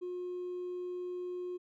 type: tone with hard clipping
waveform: triangle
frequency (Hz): 359.2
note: F4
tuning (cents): +49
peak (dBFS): -36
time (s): 0.01-1.58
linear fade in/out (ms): 20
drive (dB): 2
effects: none